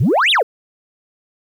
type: exponential two-way sweep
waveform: sine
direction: up then down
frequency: 99 to 3951 to 390 Hz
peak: -9 dBFS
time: 0-0.43 s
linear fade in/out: 10 ms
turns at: 0.31 s
effects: tanh soft clip ceiling -9 dBFS + 8-bit